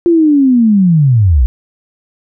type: linear sweep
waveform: sine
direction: down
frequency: 349.2 to 53.8 Hz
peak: -5 dBFS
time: 0.06-1.46 s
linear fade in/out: 0 ms
effects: none